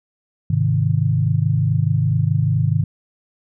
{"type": "chord", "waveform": "sine", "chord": "Ab major", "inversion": "none", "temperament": "equal", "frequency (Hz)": [103.83, 130.81, 155.56], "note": ["Ab2", "C3", "Eb3"], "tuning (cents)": [0, 0, 0], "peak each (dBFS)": -19, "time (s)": [0.5, 2.84], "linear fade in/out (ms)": 5, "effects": []}